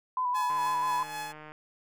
sine tone with vibrato, 1000 Hz, B5, 21 cents sharp, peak -26 dBFS, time 0.17-1.03 s, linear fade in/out 2 ms, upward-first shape square, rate 6.1 Hz, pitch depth 25 cents each way
sawtooth tone with tremolo, 851 Hz, G#5, 42 cents sharp, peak -30 dBFS, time 0.34-1.33 s, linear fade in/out 20 ms, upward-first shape sine, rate 3.8 Hz, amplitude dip 50%
click train, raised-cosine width 0.5 ms, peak -31 dBFS, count 157, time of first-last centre 0.5-1.52 s, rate 153 Hz
effects none

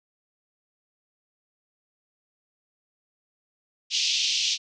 pink band-pass noise, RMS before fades -25 dBFS, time 3.9-4.58 s, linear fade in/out 50 ms, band 2700 to 6200 Hz, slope 48 dB/octave, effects none

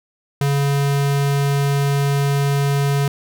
square tone, 140.8 Hz, C#3, 27 cents sharp, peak -16 dBFS, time 0.41-3.08 s, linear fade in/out 2 ms, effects none

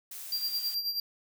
blue noise, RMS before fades -42 dBFS, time 0.11-0.75 s, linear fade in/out 5 ms
square tone with tremolo, 4742 Hz, D8, 16 cents sharp, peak -28 dBFS, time 0.32-1 s, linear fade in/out 2 ms, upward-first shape sine, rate 9.3 Hz, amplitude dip 65%
effects none

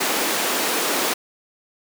pink high-pass noise, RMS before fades -22 dBFS, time 0-1.14 s, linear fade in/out 10 ms, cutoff 270 Hz, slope 24 dB/octave, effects none

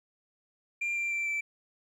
sine tone with pitch steps, 2385 / 2366 / 2347 / 2328 Hz, D7 / D7 / D7 / D7, +26 / +12 / -2 / -16 cents, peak -26 dBFS, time 0.81-1.41 s, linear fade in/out 10 ms, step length 150 ms, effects tanh soft clip ceiling -28 dBFS + 11-bit

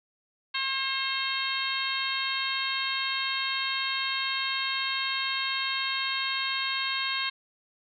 harmonic tone with a mistuned harmonic, 536 Hz, C5, 42 cents sharp, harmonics 2 / 3 / 4 / 5 / 6 / 7 / 8, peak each -35 / -35 / -35 / -35 / -35 / -35 / -35 dBFS, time 0.54-7.3 s, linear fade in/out 10 ms, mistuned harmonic 6, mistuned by -23 cents, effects none

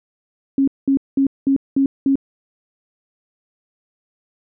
sine tone bursts, 272.9 Hz, C#4, 27 cents flat, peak -12 dBFS, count 6, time 0.58-2.156 s, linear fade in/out 2 ms, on 96 ms, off 200 ms, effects none

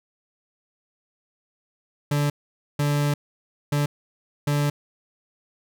40% pulse tone bursts at uneven times, 145.5 Hz, D3, 16 cents flat, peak -19 dBFS, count 4, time 2.11-2.3 / 2.79-3.14 / 3.72-3.86 / 4.47-4.7 s, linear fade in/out 5 ms, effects none

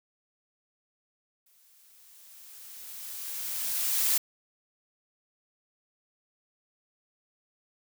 blue noise with exponential growth, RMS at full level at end -24 dBFS, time 1.46-4.18 s, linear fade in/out 5 ms, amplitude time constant 590 ms, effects none

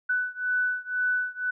sine beating tone pair, 1492 / 1494 Hz, F#6 / F#6, +14 / +16 cents, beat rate 2 Hz, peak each -27 / -28 dBFS, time 0.09-1.51 s, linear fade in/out 10 ms, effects none

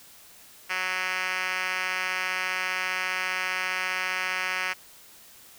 5% pulse tone with band-pass filter, 185 Hz, F#3, in tune, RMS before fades -29 dBFS, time 0.69-4.74 s, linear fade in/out 20 ms, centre 2500 Hz, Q 1.4, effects white hiss -51 dBFS RMS until 5.58 s

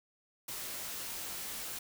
white noise with comb filter, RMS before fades -41 dBFS, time 0.48-1.79 s, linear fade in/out 5 ms, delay 20 ms, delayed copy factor -0.5, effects none

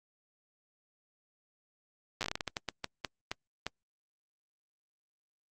slowing click train, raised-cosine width 0.2 ms, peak -16 dBFS, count 16, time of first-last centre 2.21-3.666 s, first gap 8 ms, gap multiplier 1.31, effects Opus 48 kbps

